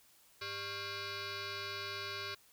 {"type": "tone with frequency modulation", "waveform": "sine", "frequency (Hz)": 1396.9, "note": "F6", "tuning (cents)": 0, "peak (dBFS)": -37, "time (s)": [0.41, 2.35], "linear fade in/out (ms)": 10, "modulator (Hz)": 499, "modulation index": 7, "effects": ["tanh soft clip ceiling -37 dBFS", "white hiss -65 dBFS RMS until 2.52 s"]}